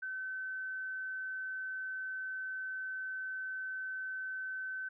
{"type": "tone", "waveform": "sine", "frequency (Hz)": 1528, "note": "G6", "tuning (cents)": -45, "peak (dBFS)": -37, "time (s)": [0.02, 4.89], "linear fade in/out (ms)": 10, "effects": []}